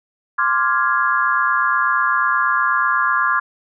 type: chord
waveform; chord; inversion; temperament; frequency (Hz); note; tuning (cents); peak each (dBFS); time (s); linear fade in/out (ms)
sine; D half-diminished seventh; third; equal; 1046.5 / 1174.7 / 1396.9 / 1661.2; C6 / D6 / F6 / Ab6; 0 / 0 / 0 / 0; -20; 0.38-3.4; 10
effects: none